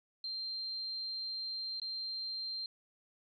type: tone with dropouts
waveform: sine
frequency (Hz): 4162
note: C8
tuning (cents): -10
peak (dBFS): -37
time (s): 0.24-2.66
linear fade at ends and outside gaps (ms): 2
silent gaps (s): 1.799-1.817
effects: none